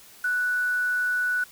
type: tone with quantisation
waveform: sine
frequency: 1480 Hz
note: F#6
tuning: in tune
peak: -22 dBFS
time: 0.24-1.44 s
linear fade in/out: 5 ms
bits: 7
effects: white hiss -50 dBFS RMS until 1.51 s